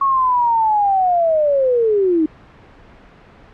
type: linear sweep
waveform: sine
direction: down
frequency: 1108.7 to 303.4 Hz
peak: -12 dBFS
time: 0.01-2.26 s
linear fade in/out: 5 ms
effects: pink hiss -44 dBFS RMS until 3.53 s + low-pass 2000 Hz 12 dB/octave